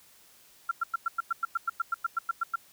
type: tone bursts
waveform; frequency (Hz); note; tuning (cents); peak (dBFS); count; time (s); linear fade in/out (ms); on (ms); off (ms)
sine; 1367; F6; -37; -24; 16; 0.69-2.558; 5; 23; 100
effects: white hiss -58 dBFS RMS until 2.72 s